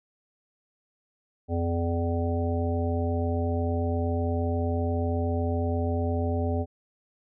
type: harmonic tone with a mistuned harmonic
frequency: 84.4 Hz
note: E2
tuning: 41 cents sharp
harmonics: 1 / 3 / 5 / 7 / 9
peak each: -26 / -31 / -33 / -34 / -36 dBFS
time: 1.48-6.66 s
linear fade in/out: 50 ms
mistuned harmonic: 1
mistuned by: +56 cents
effects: none